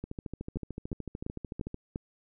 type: two click trains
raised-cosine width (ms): 3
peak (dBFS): -21 / -24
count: 5 / 24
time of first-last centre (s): 0.57-1.959 / 0.04-1.744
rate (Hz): 2.88 / 13.5
effects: none